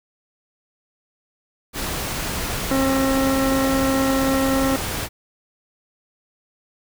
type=noise; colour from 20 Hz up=pink; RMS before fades=-26 dBFS; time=1.73-5.09 s; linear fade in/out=50 ms
type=harmonic tone; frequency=268.2 Hz; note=C4; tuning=43 cents sharp; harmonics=1 / 2 / 3 / 4 / 5 / 7; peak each=-19 / -23 / -31 / -32 / -30 / -33 dBFS; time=2.71-4.76 s; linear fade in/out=2 ms
effects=none